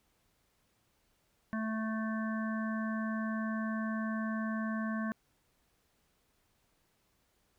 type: harmonic tone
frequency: 220 Hz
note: A3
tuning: in tune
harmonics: 1 / 3 / 5 / 7 / 8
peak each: -33 / -44 / -43 / -44 / -46 dBFS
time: 1.53-5.12 s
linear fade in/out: 0 ms
effects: pink hiss -74 dBFS RMS until 7.58 s